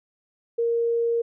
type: tone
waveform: sine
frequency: 466.2 Hz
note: A#4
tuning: in tune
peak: -20 dBFS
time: 0.58-1.22 s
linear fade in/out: 10 ms
effects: none